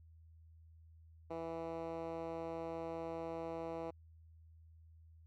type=tone with band-pass filter; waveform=10% pulse; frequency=164.81 Hz; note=E3; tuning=in tune; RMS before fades=-43 dBFS; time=1.3-3.91 s; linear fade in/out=10 ms; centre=520 Hz; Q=1.1; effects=added 81 Hz sine -58 dBFS peak until 5.26 s